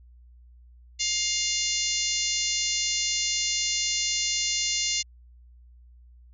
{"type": "harmonic tone", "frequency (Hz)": 704, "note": "F5", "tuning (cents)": 14, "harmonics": [3, 4, 5, 6, 7, 8, 9, 10], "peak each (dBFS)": [-34, -32, -34, -32, -33, -34, -31, -33], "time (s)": [0.99, 5.03], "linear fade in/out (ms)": 20, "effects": ["added 60 Hz sine -49 dBFS peak until 6.33 s"]}